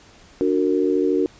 sine chord, D augmented, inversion none, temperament just, 293.7 / 367.1 / 458.9 Hz, D4 / F#4 / A#4, 0 / -14 / -27 cents, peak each -21 / -20 / -22 dBFS, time 0.41-1.26 s, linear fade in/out 0 ms, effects pink hiss -49 dBFS RMS until 1.39 s + resampled to 16000 Hz

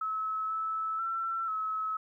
sine tone with pitch steps, 1294 / 1307 / 1344 / 1290 Hz, E6 / E6 / E6 / E6, -32 / -15 / +33 / -38 cents, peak -30 dBFS, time 0.01-1.97 s, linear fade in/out 5 ms, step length 490 ms, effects 12-bit

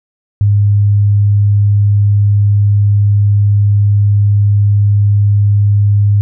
sine tone, 102.3 Hz, G#2, 26 cents flat, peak -6 dBFS, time 0.41-6.21 s, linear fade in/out 0 ms, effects none

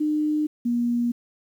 sine tone pair in turn, 303.1 / 238.9 Hz, D#4 / A#3, -45 / +43 cents, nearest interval major third, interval 412 cents, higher first, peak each -20 dBFS, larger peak neither, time 0-0.47 / 0.65-1.12 s, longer neither, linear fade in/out 10 ms, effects 9-bit

